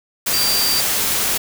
sine tone in noise, 4699 Hz, D8, in tune, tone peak -18 dBFS, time 0.33-0.81 s, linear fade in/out 10 ms, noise white, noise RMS -19 dBFS, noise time 0.26-1.38 s, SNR -2 dB, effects none

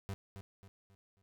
35% pulse tone with echo, 98 Hz, G2, in tune, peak -36 dBFS, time 0.09-0.14 s, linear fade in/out 0 ms, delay 270 ms, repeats 4, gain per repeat -8 dB, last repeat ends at 1.22 s, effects none

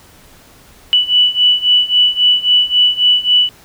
sine beating tone pair, 2961 / 2964.7 Hz, F#7 / F#7, +1 / +3 cents, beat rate 3.7 Hz, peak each -13 / -11 dBFS, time 0.93-3.49 s, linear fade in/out 0 ms, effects pink hiss -44 dBFS RMS until 3.64 s

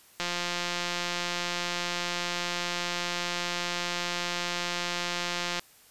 click train, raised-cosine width 0.2 ms, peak -13 dBFS, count 945, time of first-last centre 0.2-5.594 s, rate 175 Hz, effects white hiss -57 dBFS RMS until 5.9 s + resampled to 32000 Hz

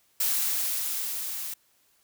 blue noise with level ramp, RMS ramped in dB -25 to -35 dBFS, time 0.2-1.54 s, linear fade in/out 5 ms, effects white hiss -66 dBFS RMS until 2.03 s

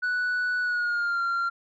sine tone with pitch glide, 1480 to 1380.9 Hz, F#6 to F6, 0 to -20 cents, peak -21 dBFS, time 0.02-1.5 s, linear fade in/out 20 ms, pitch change -120 cents, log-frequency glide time 0.61-1.21 s, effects tanh soft clip ceiling -23 dBFS

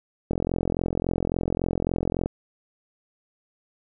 click train, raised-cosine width 2 ms, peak -11 dBFS, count 86, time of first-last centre 0.31-2.26 s, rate 43.6 Hz, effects none

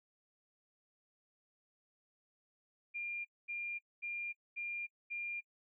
sine tone bursts, 2400 Hz, D7, 37 cents sharp, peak -38 dBFS, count 5, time 2.94-5.41 s, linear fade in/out 20 ms, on 310 ms, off 230 ms, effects noise-tail reverb RT60 0.1 s tail -23 dB re dry

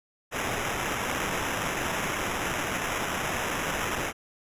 violet noise with sample-and-hold, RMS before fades -30 dBFS, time 0.31-4.13 s, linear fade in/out 50 ms, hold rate 4410 Hz, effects resampled to 32000 Hz

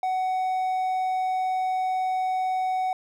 triangle tone, 747 Hz, F#5, 16 cents sharp, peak -21 dBFS, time 0.03-2.93 s, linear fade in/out 2 ms, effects none

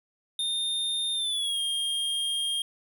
square tone with pitch glide, 3639 to 3223 Hz, A#7 to G7, -42 to +47 cents, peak -27 dBFS, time 0.39-2.62 s, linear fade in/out 2 ms, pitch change -211 cents, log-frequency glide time 1.14-1.6 s, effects none

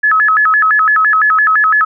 sine tone with vibrato, 1480 Hz, F#6, in tune, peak -7 dBFS, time 0.03-1.85 s, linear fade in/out 10 ms, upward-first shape square, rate 5.9 Hz, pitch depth 250 cents each way, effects none

